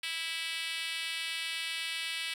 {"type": "tone with high-pass filter", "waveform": "5% pulse", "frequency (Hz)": 328, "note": "E4", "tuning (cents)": -9, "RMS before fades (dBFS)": -36, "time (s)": [0.03, 2.34], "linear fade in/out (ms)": 5, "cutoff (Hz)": 2500, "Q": 1.6, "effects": ["low-pass 12000 Hz 12 dB/octave", "9-bit"]}